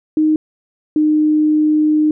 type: tone pair in turn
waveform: sine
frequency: 309.7 / 305.6 Hz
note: D#4 / D#4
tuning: -8 / -31 cents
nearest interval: unison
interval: 23 cents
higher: first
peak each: -10 dBFS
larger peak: neither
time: 0.17-0.36 / 0.96-2.11 s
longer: second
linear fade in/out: 2 ms
effects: none

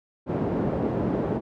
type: band-pass noise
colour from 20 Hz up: pink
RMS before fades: -26 dBFS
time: 0.26-1.41 s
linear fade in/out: 50 ms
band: 150 to 520 Hz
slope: 12 dB/octave
effects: none

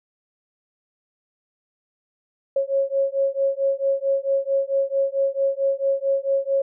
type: beating tone pair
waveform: sine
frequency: 545 / 549.5 Hz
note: C#5 / C#5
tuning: -29 / -15 cents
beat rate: 4.5 Hz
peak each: -22 dBFS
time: 2.56-6.62 s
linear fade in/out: 5 ms
effects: none

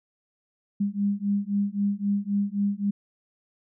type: beating tone pair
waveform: sine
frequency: 200 / 203.8 Hz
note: G3 / G#3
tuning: +35 / -32 cents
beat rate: 3.8 Hz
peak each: -26 dBFS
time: 0.8-2.91 s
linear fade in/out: 10 ms
effects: none

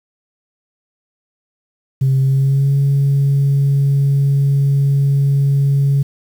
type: tone with pitch glide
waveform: sine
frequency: 133.7 to 139.38 Hz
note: C3 to C#3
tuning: +38 to +10 cents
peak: -9 dBFS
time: 2.01-6.03 s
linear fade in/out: 10 ms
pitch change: +72 cents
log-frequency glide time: 2.2-2.74 s
effects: tanh soft clip ceiling -8 dBFS + 7-bit

